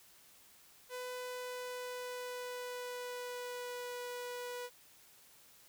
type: tone with pitch glide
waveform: sawtooth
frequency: 499.7 to 490.3 Hz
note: B4 to B4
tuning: +20 to -13 cents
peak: -37 dBFS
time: 0.89-4.7 s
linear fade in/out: 50 ms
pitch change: -33 cents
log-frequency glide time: 1.1-4 s
effects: white hiss -62 dBFS RMS until 5.68 s